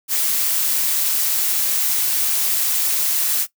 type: noise with amplitude modulation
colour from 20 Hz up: blue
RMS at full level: -18 dBFS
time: 0.08-3.47 s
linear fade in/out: 50 ms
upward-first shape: sine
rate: 151 Hz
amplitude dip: 25%
effects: noise-tail reverb RT60 0.1 s tail -17 dB re dry